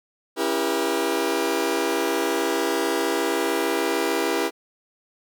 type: chord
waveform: sawtooth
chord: C# diminished seventh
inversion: none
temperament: just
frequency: 277.2 / 332.6 / 399.1 / 479 Hz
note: C#4 / E4 / G4 / Bb4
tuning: 0 / +16 / +31 / +47 cents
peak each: -27 / -22 / -22 / -23 dBFS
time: 0.36-4.51 s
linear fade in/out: 50 ms
effects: none